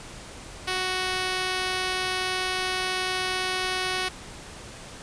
5% pulse tone, 370.7 Hz, F#4, 3 cents sharp, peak -14 dBFS, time 0.67-4.09 s, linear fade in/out 10 ms, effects pink hiss -42 dBFS RMS until 5.02 s + resampled to 22050 Hz

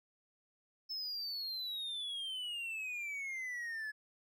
triangle exponential sweep, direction down, 5274 to 1700 Hz, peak -37 dBFS, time 0.89-3.92 s, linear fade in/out 20 ms, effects none

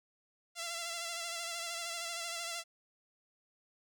5% pulse tone with vibrato, 679 Hz, F5, 49 cents flat, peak -26 dBFS, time 0.55-2.64 s, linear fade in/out 50 ms, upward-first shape sine, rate 13 Hz, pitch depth 39 cents each way, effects none

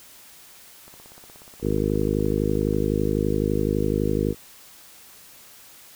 click train, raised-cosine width 1 ms, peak -33 dBFS, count 32, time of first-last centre 0.88-2.736 s, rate 16.7 Hz
harmonic tone, 51.91 Hz, G#1, in tune, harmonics 1 / 2 / 3 / 4 / 5 / 6 / 7 / 8 / 9, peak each -29 / -29 / -29 / -29 / -29 / -29 / -29 / -29 / -29 dBFS, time 1.61-4.35 s, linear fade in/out 50 ms
effects white hiss -48 dBFS RMS until 5.95 s

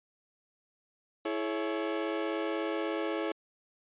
35% pulse chord, C# minor, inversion first, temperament equal with one note detuned, 329.6 / 426 / 554.4 Hz, E4 / G#4 / C#5, 0 / +44 / 0 cents, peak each -32 / -34 / -35 dBFS, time 1.25-3.32 s, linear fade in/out 5 ms, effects resampled to 8000 Hz

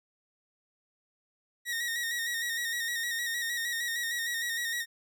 sawtooth tone with vibrato, 1877 Hz, A#6, 11 cents sharp, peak -27 dBFS, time 1.65-4.86 s, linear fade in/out 50 ms, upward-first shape square, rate 6.5 Hz, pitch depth 37 cents each way, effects none

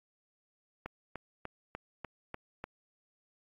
click train, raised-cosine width 0.5 ms, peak -24 dBFS, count 7, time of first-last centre 0.86-2.64 s, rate 3.37 Hz, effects AAC 64 kbps

